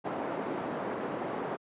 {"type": "band-pass noise", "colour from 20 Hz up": "pink", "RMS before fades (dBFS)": -35, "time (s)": [0.04, 1.57], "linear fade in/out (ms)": 20, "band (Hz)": [260, 1000], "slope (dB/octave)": 12, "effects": ["high-pass 100 Hz 12 dB/octave", "resampled to 8000 Hz"]}